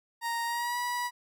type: tone with pitch glide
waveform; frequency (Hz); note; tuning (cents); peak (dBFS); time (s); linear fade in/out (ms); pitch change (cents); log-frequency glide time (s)
30% pulse; 932.3 to 974.1; A#5 to B5; 0 to -24; -27; 0.21-1.11; 50; +76; 0.45-0.78
effects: none